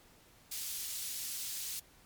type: high-pass noise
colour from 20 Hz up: pink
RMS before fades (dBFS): -40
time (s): 0.51-1.8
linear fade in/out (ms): 10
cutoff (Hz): 4800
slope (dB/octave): 12
effects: pink hiss -62 dBFS RMS until 2.05 s + MP3 96 kbps